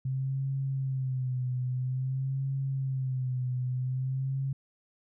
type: tone with vibrato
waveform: sine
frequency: 130.81 Hz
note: C3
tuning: in tune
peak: -28 dBFS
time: 0.05-4.53 s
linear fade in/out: 5 ms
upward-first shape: sine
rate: 0.5 Hz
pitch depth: 64 cents each way
effects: none